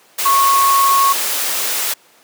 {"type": "tone in noise", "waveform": "sine", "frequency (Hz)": 1100, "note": "C#6", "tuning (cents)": -14, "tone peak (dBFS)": -10, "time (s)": [0.25, 1.13], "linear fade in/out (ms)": 10, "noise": "white", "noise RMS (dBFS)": -19, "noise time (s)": [0.18, 1.94], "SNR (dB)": 6, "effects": ["pink hiss -49 dBFS RMS until 2.23 s", "high-pass 400 Hz 12 dB/octave"]}